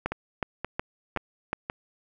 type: two click trains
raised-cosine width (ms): 0.5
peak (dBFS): -15 / -12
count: 4 / 5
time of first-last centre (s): 0.12-1.699 / 0.06-1.531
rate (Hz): 1.9 / 2.72
effects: none